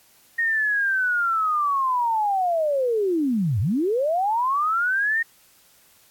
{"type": "linear two-way sweep", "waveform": "sine", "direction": "down then up", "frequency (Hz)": [1864.7, 88.4, 1864.7], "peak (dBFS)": -19, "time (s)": [0.38, 5.23], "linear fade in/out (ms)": 10, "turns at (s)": 3.6, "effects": ["white hiss -56 dBFS RMS until 6.1 s", "AAC 64 kbps"]}